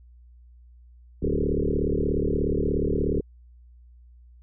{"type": "tone with frequency modulation", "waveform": "sine", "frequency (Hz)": 226.8, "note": "A#3", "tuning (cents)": -47, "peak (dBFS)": -21, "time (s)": [1.22, 3.21], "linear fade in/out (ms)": 10, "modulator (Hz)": 36.8, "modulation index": 6.2, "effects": ["added 60 Hz sine -48 dBFS peak until 4.42 s"]}